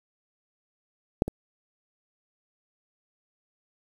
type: clicks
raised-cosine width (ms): 2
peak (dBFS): -6 / -17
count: 2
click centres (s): 1.221 / 1.28
effects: 7-bit